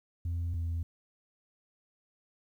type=tone pair in turn; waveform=sine; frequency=85.3 / 83.69 Hz; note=F2 / E2; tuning=-40 / +27 cents; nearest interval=unison; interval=33 cents; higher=first; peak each=-28 dBFS; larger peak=neither; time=0.25-0.54 / 0.54-0.83 s; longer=neither; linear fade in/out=5 ms; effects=tanh soft clip ceiling -29 dBFS + 11-bit